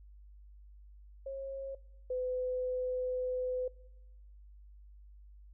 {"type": "tone pair in turn", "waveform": "sine", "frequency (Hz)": [542, 505.9], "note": ["C#5", "B4"], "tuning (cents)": [-39, 42], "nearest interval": "minor second", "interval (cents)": 119, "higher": "first", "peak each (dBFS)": [-37, -32], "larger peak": "second", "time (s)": [[1.26, 1.75], [2.1, 3.68]], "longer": "second", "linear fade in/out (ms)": 5, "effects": ["noise-tail reverb RT60 0.9 s tail -22 dB re dry", "added 50 Hz sine -52 dBFS peak until 5.53 s"]}